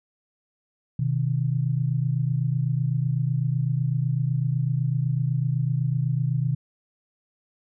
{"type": "tone pair together", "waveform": "sine", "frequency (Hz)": [126.74, 154.7], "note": ["B2", "D#3"], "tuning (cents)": [45, -10], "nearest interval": "minor third", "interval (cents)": 345, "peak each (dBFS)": [-23, -25], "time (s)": [0.99, 6.55], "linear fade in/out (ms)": 5, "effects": []}